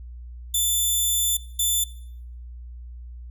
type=tone bursts at uneven times; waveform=10% pulse; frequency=3520 Hz; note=A7; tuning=in tune; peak=-12 dBFS; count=2; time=0.54-1.37 / 1.59-1.84 s; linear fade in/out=5 ms; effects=noise-tail reverb RT60 0.7 s tail -21 dB re dry + added 60 Hz sine -36 dBFS peak until 3.3 s